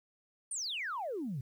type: exponential sweep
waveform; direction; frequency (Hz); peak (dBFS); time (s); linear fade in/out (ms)
sine; down; 9460 to 118.4; -34; 0.51-1.41; 5
effects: tanh soft clip ceiling -30 dBFS + 11-bit